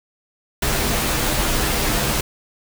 pink noise with comb filter, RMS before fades -20 dBFS, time 0.62-2.21 s, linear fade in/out 5 ms, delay 11 ms, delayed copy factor -0.65, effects none

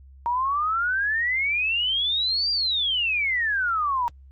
sine exponential two-way sweep, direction up then down, 932.3 to 4807 to 932.3 Hz, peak -21 dBFS, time 0.26-4.08 s, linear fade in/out 0 ms, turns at 2.51 s, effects added 67 Hz sine -45 dBFS peak until 4.31 s + Opus 48 kbps

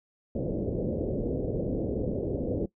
white low-pass noise, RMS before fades -30 dBFS, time 0.35-2.66 s, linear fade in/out 5 ms, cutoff 540 Hz, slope 48 dB/octave, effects noise-tail reverb RT60 0.1 s tail -18 dB re dry

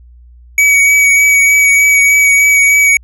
square tone with vibrato, 2265 Hz, C#7, 37 cents sharp, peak -6 dBFS, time 0.58-2.97 s, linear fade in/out 2 ms, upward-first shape triangle, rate 3.3 Hz, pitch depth 18 cents each way, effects added 60 Hz sine -36 dBFS peak until 3.03 s + low-pass 12000 Hz 12 dB/octave

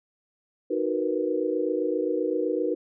sine chord, B major seventh, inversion first, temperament equal, 311.1 / 370 / 466.2 / 493.9 Hz, D#4 / F#4 / A#4 / B4, 0 / 0 / 0 / 0 cents, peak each -29 dBFS, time 0.7-2.75 s, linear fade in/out 10 ms, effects none

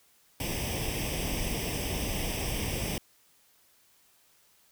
pink noise with comb filter, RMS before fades -32 dBFS, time 0.4-2.98 s, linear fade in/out 2 ms, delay 0.36 ms, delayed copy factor +0.8, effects white hiss -64 dBFS RMS until 4.71 s

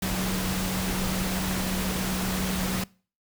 sine tone in noise, 186.9 Hz, F#3, 18 cents sharp, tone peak -28 dBFS, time 0.02-2.84 s, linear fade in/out 5 ms, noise pink, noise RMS -30 dBFS, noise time 0.02-2.84 s, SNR -1 dB, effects noise-tail reverb RT60 0.4 s tail -24 dB re dry

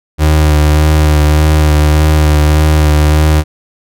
35% pulse tone with vibrato, 76.2 Hz, D#2, 36 cents flat, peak -4 dBFS, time 0.18-3.44 s, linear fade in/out 50 ms, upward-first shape sine, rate 1.7 Hz, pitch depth 22 cents each way, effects none

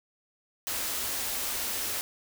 white band-stop noise, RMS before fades -32 dBFS, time 0.67-2.01 s, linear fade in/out 0 ms, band 120 to 200 Hz, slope 96 dB/octave, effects none

